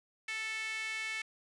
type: tone with high-pass filter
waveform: sawtooth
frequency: 440 Hz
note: A4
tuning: in tune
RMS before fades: -38 dBFS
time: 0.28-1.22 s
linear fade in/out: 5 ms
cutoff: 2100 Hz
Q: 4.7
effects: resampled to 22050 Hz